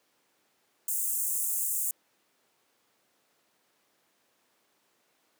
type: high-pass noise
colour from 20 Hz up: pink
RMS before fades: -30 dBFS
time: 0.88-1.91 s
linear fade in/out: 2 ms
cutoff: 7300 Hz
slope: 48 dB/octave
effects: pink hiss -70 dBFS RMS until 5.39 s + high-pass 300 Hz 12 dB/octave